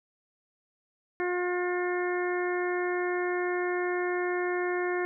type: harmonic tone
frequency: 357.4 Hz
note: F4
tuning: 40 cents sharp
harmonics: 1 / 2 / 3 / 4 / 5 / 6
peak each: -28 / -36 / -39 / -39 / -36 / -40 dBFS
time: 1.2-5.05 s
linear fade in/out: 0 ms
effects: none